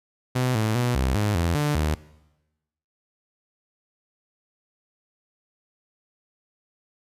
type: tone with pitch steps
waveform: sawtooth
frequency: 126.8 / 109.2 / 122.5 / 65.2 / 104.4 / 84.7 / 147.9 / 76.6 Hz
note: B2 / A2 / B2 / C2 / G#2 / E2 / D3 / D#2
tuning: +46 / -13 / -14 / -5 / +10 / +48 / +13 / -27 cents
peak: -17 dBFS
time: 0.35-1.95 s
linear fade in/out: 10 ms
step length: 200 ms
effects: noise-tail reverb RT60 1.0 s tail -20 dB re dry + resampled to 32000 Hz